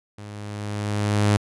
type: tone with level ramp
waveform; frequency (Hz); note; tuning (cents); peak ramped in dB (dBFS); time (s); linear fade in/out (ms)
sawtooth; 103.83; G#2; 0; -33 to -11; 0.18-1.37; 5
effects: resampled to 24000 Hz